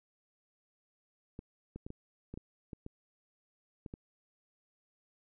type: clicks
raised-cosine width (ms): 3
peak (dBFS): -30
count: 10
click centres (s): 1.391 / 1.76 / 1.865 / 1.904 / 2.34 / 2.375 / 2.732 / 2.864 / 3.862 / 3.939
effects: none

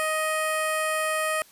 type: tone with notch filter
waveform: 10% pulse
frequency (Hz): 626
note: D#5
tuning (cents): +10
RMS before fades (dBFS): -26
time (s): 0-1.42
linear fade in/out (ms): 0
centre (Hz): 3800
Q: 1
effects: white hiss -54 dBFS RMS until 1.51 s + resampled to 32000 Hz

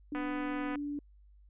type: tone with pitch glide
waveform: sine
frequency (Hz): 293.7 to 289.8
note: D4 to D4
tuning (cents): 0 to -23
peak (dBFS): -34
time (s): 0.12-0.99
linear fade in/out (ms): 2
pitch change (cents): -23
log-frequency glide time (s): 0.39-0.69
type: click train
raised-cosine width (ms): 0.5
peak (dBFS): -26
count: 152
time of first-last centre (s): 0.15-0.756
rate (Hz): 249
effects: added 50 Hz sine -56 dBFS peak until 1.49 s + resampled to 8000 Hz

